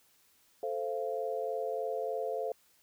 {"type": "chord", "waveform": "sine", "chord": "F major", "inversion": "first", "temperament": "equal with one note detuned", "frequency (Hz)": [440, 523.3, 686.5], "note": ["A4", "C5", "F5"], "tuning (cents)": [0, 0, -30], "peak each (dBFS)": [-36, -36, -37], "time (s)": [0.63, 2.52], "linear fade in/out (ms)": 2, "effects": ["white hiss -67 dBFS RMS until 2.82 s"]}